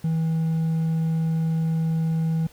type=tone with hard clipping; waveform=triangle; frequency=162 Hz; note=E3; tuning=30 cents flat; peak=-21 dBFS; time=0.04-2.47 s; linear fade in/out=5 ms; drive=5 dB; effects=pink hiss -52 dBFS RMS until 2.52 s